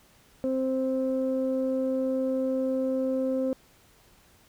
sine tone pair together, 262 / 524 Hz, C4 / C5, +2 / +2 cents, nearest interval octave, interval 1200 cents, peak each -26 dBFS, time 0.44-3.53 s, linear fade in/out 0 ms, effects tanh soft clip ceiling -19 dBFS + pink hiss -59 dBFS RMS until 4.48 s

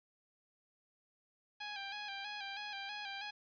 10% pulse tone with vibrato, 811 Hz, G#5, 41 cents flat, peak -33 dBFS, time 1.6-3.31 s, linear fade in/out 10 ms, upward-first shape square, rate 3.1 Hz, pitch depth 45 cents each way, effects resampled to 11025 Hz + 11-bit

